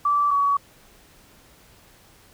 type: tone pair in turn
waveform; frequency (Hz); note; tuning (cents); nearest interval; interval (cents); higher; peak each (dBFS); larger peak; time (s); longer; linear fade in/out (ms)
sine; 1161 / 1130.6; D6 / C#6; -20 / +34; unison; 46; first; -17; neither; 0.05-0.31 / 0.31-0.57; neither; 5
effects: pink hiss -53 dBFS RMS until 2.33 s